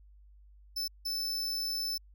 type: tone bursts at uneven times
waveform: 45% pulse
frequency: 5274 Hz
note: E8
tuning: in tune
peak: -32 dBFS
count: 2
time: 0.76-0.88 / 1.05-1.98 s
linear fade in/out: 10 ms
effects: added 50 Hz sine -54 dBFS peak until 2.14 s